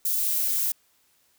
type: noise with high-pass filter sweep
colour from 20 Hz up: violet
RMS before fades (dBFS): -25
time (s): 0.05-0.72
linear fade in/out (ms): 5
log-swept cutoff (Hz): 4800 to 480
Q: 0.84
effects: white hiss -65 dBFS RMS until 1.38 s

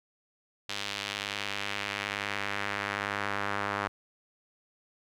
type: tone with band-pass filter sweep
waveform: sawtooth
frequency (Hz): 101.1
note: G#2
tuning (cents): -46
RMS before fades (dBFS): -34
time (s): 0.69-3.88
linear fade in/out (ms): 5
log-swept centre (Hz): 3600 to 1300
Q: 1.4
effects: none

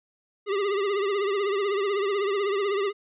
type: tone with vibrato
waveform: square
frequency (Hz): 400.2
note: G4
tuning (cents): +36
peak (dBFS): -24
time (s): 0.46-2.93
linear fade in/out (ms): 50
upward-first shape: triangle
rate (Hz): 16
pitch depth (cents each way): 93
effects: resampled to 8000 Hz

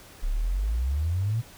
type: exponential sweep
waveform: sine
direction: up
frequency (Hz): 32.2 to 120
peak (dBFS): -23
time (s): 0.22-1.42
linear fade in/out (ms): 20
effects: pink hiss -49 dBFS RMS until 1.57 s

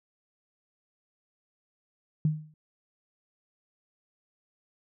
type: tone with exponential decay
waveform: sine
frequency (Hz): 154.1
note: D#3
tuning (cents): -16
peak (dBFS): -19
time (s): 2.25-2.54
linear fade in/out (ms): 2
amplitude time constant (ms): 63
effects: none

